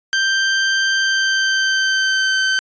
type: tone with pitch glide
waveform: sawtooth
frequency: 1570 to 1543 Hz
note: G6 to G6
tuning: +2 to -28 cents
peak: -11 dBFS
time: 0.13-2.59 s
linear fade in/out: 0 ms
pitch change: -30 cents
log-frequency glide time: 0.96-2.36 s
effects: resampled to 16000 Hz